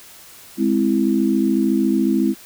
sine chord, Ab augmented, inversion none, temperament equal, 207.7 / 261.6 / 329.6 Hz, Ab3 / C4 / E4, 0 / 0 / 0 cents, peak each -19 dBFS, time 0.57-2.35 s, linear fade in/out 50 ms, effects white hiss -43 dBFS RMS until 2.45 s

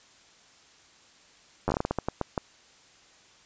slowing click train, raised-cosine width 1 ms, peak -12 dBFS, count 13, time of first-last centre 1.68-2.378 s, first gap 10 ms, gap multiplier 1.29, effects white hiss -57 dBFS RMS until 3.45 s + resampled to 16000 Hz

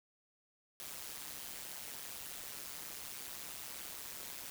white noise with amplitude modulation, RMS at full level -43 dBFS, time 0.8-4.5 s, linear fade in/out 0 ms, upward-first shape sine, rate 140 Hz, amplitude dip 80%, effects none

